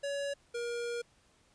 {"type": "tone pair in turn", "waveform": "square", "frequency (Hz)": [564, 474.3], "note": ["C#5", "A#4"], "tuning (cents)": [30, 30], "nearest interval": "minor third", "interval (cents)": 300, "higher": "first", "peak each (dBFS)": [-34, -35], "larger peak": "first", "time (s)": [[0.03, 0.34], [0.54, 1.02]], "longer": "second", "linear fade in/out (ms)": 10, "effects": ["pink hiss -67 dBFS RMS until 1.54 s", "resampled to 22050 Hz"]}